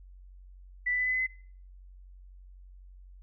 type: tone with pitch steps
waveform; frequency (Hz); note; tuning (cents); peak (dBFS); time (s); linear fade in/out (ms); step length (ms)
sine; 1975.5 / 1988.1 / 2001 / 2014 / 2026 / 2039; B6 / B6 / B6 / B6 / B6 / C7; 0 / +11 / +22 / +33 / +44 / -45; -26; 0.86-1.268; 10; 68
effects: noise-tail reverb RT60 0.5 s tail -22 dB re dry + added 46 Hz sine -48 dBFS peak until 3.22 s

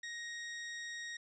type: tone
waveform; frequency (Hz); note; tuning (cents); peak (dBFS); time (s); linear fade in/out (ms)
sawtooth; 1876; A#6; +11; -38; 0.03-1.17; 5
effects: resampled to 16000 Hz + 13-bit

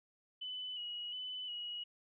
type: tone with vibrato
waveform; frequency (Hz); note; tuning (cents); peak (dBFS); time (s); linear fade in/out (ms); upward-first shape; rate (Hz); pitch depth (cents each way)
sine; 2956; F#7; -2; -40; 0.41-1.84; 10; square; 1.4; 29
effects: none

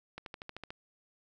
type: accelerating click train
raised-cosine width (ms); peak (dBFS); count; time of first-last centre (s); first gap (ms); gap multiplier
0.3; -26; 8; 0.18-0.705; 82; 0.97
effects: none

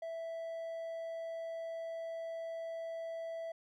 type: tone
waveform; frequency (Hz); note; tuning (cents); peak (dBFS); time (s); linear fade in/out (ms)
triangle; 659.3; E5; 0; -37; 0.02-3.52; 5
effects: none

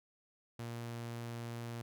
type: tone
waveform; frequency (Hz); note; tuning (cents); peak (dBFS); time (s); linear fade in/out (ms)
sawtooth; 117.5; A#2; +14; -37; 0.59-1.82; 5
effects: none

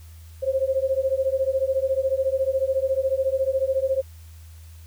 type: beating tone pair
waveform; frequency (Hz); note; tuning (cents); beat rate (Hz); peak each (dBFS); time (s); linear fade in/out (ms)
sine; 525 / 539; C5 / C#5; +6 / -49; 14; -23; 0.42-4.02; 20
effects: added 81 Hz sine -41 dBFS peak until 4.86 s + white hiss -55 dBFS RMS until 4.86 s

